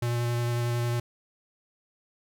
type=tone with vibrato; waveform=square; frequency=119.5 Hz; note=A#2; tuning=43 cents sharp; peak=-26 dBFS; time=0.02-1 s; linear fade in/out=5 ms; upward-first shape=square; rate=11 Hz; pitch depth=9 cents each way; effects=none

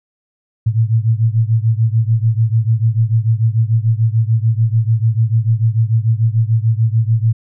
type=beating tone pair; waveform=sine; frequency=110.1 / 116.9 Hz; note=A2 / A#2; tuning=+2 / +5 cents; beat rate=6.8 Hz; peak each=-13 / -15 dBFS; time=0.66-7.33 s; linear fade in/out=10 ms; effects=none

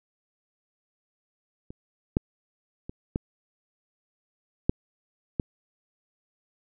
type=clicks; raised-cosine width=3 ms; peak=-27 / -8 / -23 / -13 / -7 / -12 dBFS; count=6; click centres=1.705 / 2.169 / 2.895 / 3.159 / 4.695 / 5.398 s; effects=none

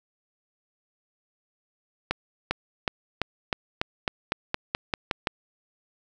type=accelerating click train; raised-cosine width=0.3 ms; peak=-8 dBFS; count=13; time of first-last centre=2.11-5.272 s; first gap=400 ms; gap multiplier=0.92; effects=none

